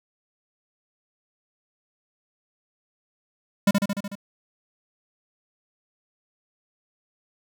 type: tone with echo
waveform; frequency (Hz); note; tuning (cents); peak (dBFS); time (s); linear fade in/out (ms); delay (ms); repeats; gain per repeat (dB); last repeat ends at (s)
square; 200.7; G3; +41; -15; 3.67-3.71; 5; 74; 6; -3; 4.154
effects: none